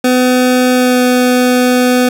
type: tone with pitch glide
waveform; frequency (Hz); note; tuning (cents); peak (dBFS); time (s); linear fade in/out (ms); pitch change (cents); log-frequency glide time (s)
25% pulse; 252 to 249.8; B3 to B3; +35 to +20; -4; 0.04-2.09; 5; -15; 0.72-1.02
effects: none